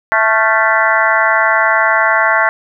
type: harmonic tone with a mistuned harmonic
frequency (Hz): 220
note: A3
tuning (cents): 0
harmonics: 3 / 4 / 5 / 6 / 7 / 8 / 9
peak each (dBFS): -17 / -17 / -17 / -17 / -17 / -17 / -17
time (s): 0.12-2.49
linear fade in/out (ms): 0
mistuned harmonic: 6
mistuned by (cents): +88
effects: none